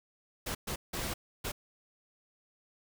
pink noise bursts at uneven times, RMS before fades -36 dBFS, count 4, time 0.46-0.55 / 0.67-0.76 / 0.93-1.14 / 1.44-1.52 s, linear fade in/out 10 ms, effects none

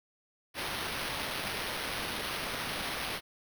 white noise with sample-and-hold, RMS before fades -36 dBFS, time 0.54-3.21 s, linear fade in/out 50 ms, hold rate 7350 Hz, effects none

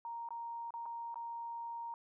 sine tone with dropouts, 932.3 Hz, A#5, in tune, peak -40 dBFS, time 0.05-1.94 s, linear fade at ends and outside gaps 1 ms, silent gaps 0.288-0.306 / 0.706-0.739 / 0.857-0.861 / 1.143-1.157 s, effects none

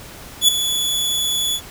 sawtooth tone with ADSR envelope, 3426 Hz, A7, 47 cents flat, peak -4 dBFS, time 0.41-1.61 s, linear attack 74 ms, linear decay 4 ms, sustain -11 dB, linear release 69 ms, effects pink hiss -38 dBFS RMS until 1.7 s

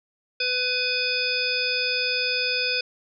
harmonic tone, 500 Hz, B4, 21 cents sharp, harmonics 1 / 3 / 5 / 7 / 9 / 10, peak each -32 / -32 / -26 / -32 / -32 / -27 dBFS, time 0.4-2.81 s, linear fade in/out 5 ms, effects none

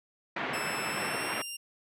white band-pass noise, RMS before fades -34 dBFS, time 0.36-1.42 s, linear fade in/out 5 ms, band 120 to 2400 Hz, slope 24 dB/octave
15% pulse tone with pitch glide, 2637 to 2791 Hz, E7 to F7, 0 to -2 cents, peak -30 dBFS, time 0.53-1.57 s, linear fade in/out 10 ms, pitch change +98 cents, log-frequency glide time 0.91-1.4 s
effects none

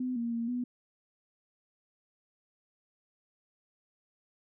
sine tone with pitch steps, 253.1 / 234.3 / 232.1 / 246.2 Hz, B3 / A#3 / A#3 / B3, +43 / +9 / -7 / -5 cents, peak -30 dBFS, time 0-0.64 s, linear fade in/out 5 ms, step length 160 ms, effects none

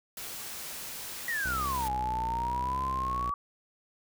white noise, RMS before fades -40 dBFS, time 0.17-1.88 s, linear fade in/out 2 ms
sine exponential two-way sweep, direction down then up, 1951 to 830 to 1146 Hz, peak -29 dBFS, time 1.28-3.34 s, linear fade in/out 2 ms, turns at 1.9 s
sawtooth tone with vibrato, 63.3 Hz, B1, 43 cents sharp, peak -32 dBFS, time 1.45-3.31 s, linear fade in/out 5 ms, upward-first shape triangle, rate 0.92 Hz, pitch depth 110 cents each way
effects none

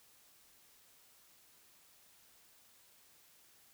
silence, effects white hiss -65 dBFS RMS until 3.73 s

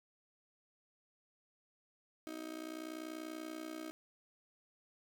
35% pulse tone with amplitude modulation, 315.9 Hz, D#4, 26 cents sharp, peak -38 dBFS, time 2.27-3.91 s, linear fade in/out 0 ms, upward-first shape sine, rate 60.4 Hz, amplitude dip 80%, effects none

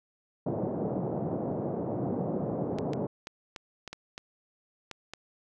pink band-pass noise, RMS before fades -32 dBFS, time 0.46-3.07 s, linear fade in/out 5 ms, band 130 to 690 Hz, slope 24 dB/octave
clicks, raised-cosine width 0.2 ms, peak -22 dBFS, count 9, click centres 2.786 / 2.934 / 3.271 / 3.562 / 3.877 / 3.93 / 4.179 / 4.913 / 5.136 s
effects none

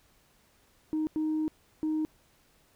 sine tone bursts at uneven times, 311.1 Hz, D#4, in tune, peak -25 dBFS, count 3, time 0.93-1.07 / 1.16-1.48 / 1.83-2.05 s, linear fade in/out 0 ms, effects tanh soft clip ceiling -24 dBFS + pink hiss -65 dBFS RMS until 2.75 s

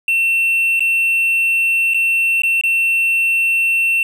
triangle tone with dropouts, 2700 Hz, E7, 41 cents sharp, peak -11 dBFS, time 0.08-4.03 s, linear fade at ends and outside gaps 2 ms, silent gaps 0.795-0.805 / 1.937-1.944 / 2.42-2.434 / 2.612-2.636 s, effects none

